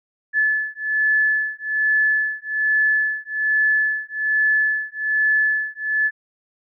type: beating tone pair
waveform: sine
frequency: 1728 / 1729.2 Hz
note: A6 / A6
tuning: -32 / -31 cents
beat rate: 1.2 Hz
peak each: -20 dBFS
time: 0.33-6.11 s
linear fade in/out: 50 ms
effects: none